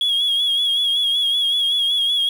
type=tone with vibrato; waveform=sine; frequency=3322 Hz; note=G#7; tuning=in tune; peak=-14 dBFS; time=0.01-2.29 s; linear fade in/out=2 ms; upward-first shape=sine; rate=5.3 Hz; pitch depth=47 cents each way; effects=tanh soft clip ceiling -14 dBFS + 7-bit